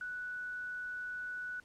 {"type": "tone", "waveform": "sine", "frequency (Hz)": 1480, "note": "F#6", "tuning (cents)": 0, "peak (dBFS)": -38, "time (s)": [0.01, 1.6], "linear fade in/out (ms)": 2, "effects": ["pink hiss -65 dBFS RMS until 1.64 s", "low-pass 9000 Hz 12 dB/octave"]}